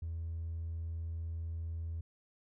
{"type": "tone with hard clipping", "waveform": "sine", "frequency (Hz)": 82.41, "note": "E2", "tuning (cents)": 0, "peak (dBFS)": -37, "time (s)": [0.02, 2.01], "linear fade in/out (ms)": 5, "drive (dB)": 1, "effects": []}